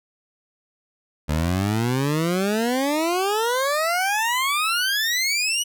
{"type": "exponential sweep", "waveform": "20% pulse", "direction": "up", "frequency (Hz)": [73.42, 2971], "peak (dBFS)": -15, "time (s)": [1.28, 5.64], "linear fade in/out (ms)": 20, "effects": []}